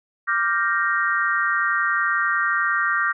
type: chord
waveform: sine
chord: G minor seventh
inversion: second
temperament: equal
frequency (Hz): 1174.7 / 1396.9 / 1568 / 1864.7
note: D6 / F6 / G6 / Bb6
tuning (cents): 0 / 0 / 0 / 0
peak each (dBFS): -24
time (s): 0.27-3.13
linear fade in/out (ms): 20
effects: none